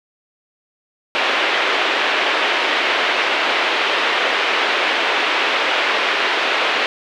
white band-pass noise, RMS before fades -18 dBFS, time 1.15-6.86 s, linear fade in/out 0 ms, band 340 to 3100 Hz, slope 24 dB/octave, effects none

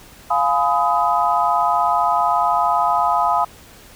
sine chord, F half-diminished seventh, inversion none, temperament just, 698.5 / 838.1 / 1005.8 / 1257.2 Hz, F5 / Ab5 / Cb6 / Eb6, 0 / +16 / +31 / +18 cents, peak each -20 dBFS, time 0.3-3.45 s, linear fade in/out 10 ms, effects pink hiss -44 dBFS RMS until 3.95 s

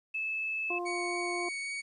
sine tone, 2613 Hz, E7, 16 cents flat, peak -31 dBFS, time 0.14-0.79 s, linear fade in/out 10 ms
harmonic tone, 351.2 Hz, F4, 10 cents sharp, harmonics 1 / 2 / 3, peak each -35 / -38 / -40 dBFS, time 0.7-1.49 s, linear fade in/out 5 ms
40% pulse tone with vibrato, 2236 Hz, C#7, 14 cents sharp, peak -34 dBFS, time 0.85-1.82 s, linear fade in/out 20 ms, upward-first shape triangle, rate 3.7 Hz, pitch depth 9 cents each way
effects resampled to 24000 Hz + 11-bit

